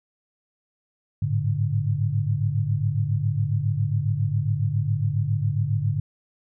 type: tone cluster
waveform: sine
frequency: 102.2 / 109.5 / 144.7 Hz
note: G#2 / A2 / D3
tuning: -27 / -8 / -25 cents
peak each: -25 dBFS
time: 1.22-6 s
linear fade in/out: 5 ms
effects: none